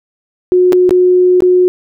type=tone with dropouts; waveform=sine; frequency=363.1 Hz; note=F#4; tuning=33 cents flat; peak=-5 dBFS; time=0.52-1.68 s; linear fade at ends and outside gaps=0 ms; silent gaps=0.723-0.73 / 0.893-0.908 / 1.405-1.422 s; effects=none